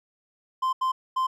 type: tone bursts at uneven times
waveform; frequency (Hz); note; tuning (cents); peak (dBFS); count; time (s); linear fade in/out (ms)
triangle; 1040; C6; -11; -20; 3; 0.62-0.73 / 0.81-0.92 / 1.16-1.27; 10
effects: none